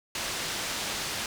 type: low-pass noise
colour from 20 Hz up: white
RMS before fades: -33 dBFS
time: 0.15-1.26 s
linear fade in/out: 2 ms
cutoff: 5900 Hz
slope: 12 dB/octave
effects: none